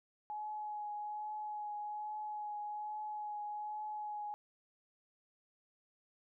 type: tone with vibrato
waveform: sine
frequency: 842 Hz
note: G#5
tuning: 24 cents sharp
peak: -39 dBFS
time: 0.3-4.34 s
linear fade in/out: 0 ms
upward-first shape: triangle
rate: 1.2 Hz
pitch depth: 18 cents each way
effects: none